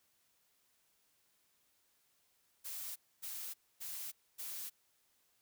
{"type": "noise bursts", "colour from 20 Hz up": "blue", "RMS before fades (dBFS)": -44, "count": 4, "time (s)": [2.64, 4.7], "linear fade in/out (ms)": 20, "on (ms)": 320, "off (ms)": 260, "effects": ["white hiss -75 dBFS RMS until 5.41 s"]}